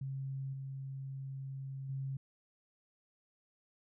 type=tone with level steps; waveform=sine; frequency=135.1 Hz; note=C#3; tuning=44 cents flat; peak=-37 / -40 / -36 dBFS; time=0.01-2.17 s; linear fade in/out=5 ms; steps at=0.53 / 1.89 s; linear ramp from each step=5 ms; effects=none